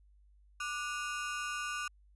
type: ring-modulated tone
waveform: 30% pulse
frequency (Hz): 1326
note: E6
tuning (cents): +10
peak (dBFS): -30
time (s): 0.6-1.88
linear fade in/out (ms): 5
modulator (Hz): 140
effects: added 50 Hz sine -60 dBFS peak until 2.15 s + resampled to 24000 Hz